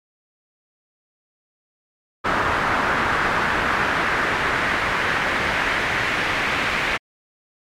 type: noise with band-pass filter sweep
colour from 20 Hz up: brown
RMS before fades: -21 dBFS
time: 2.24-6.98 s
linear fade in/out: 20 ms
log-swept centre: 1400 to 2100 Hz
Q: 1.8
effects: MP3 96 kbps